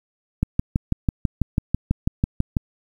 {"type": "click train", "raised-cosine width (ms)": 5, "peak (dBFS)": -6, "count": 14, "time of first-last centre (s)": [0.43, 2.568], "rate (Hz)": 6.08, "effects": ["8-bit"]}